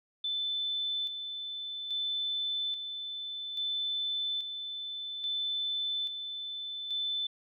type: tone with tremolo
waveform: sine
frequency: 3520 Hz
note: A7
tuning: in tune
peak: -30 dBFS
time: 0.24-7.27 s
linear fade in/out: 5 ms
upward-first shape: square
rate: 0.6 Hz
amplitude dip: 50%
effects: none